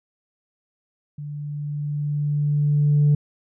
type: tone with level ramp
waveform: sine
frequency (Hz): 146.83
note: D3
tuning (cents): 0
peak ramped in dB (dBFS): -30 to -11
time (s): 1.18-3.15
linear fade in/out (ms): 5
effects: tanh soft clip ceiling -11 dBFS